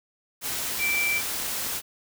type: tone in noise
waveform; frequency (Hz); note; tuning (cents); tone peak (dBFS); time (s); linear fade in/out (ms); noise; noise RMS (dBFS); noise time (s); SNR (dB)
sine; 2338; D7; -8; -23; 0.78-1.22; 50; white; -30; 0.41-1.82; +4
effects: none